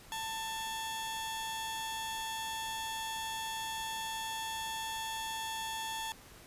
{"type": "tone pair together", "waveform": "sawtooth", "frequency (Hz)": [890, 3360], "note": ["A5", "G#7"], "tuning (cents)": [20, 19], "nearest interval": "octave + major seventh", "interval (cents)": 2299, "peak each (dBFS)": [-34, -39], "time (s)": [0.12, 6.12], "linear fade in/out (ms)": 0, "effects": ["pink hiss -55 dBFS RMS until 6.46 s", "resampled to 32000 Hz"]}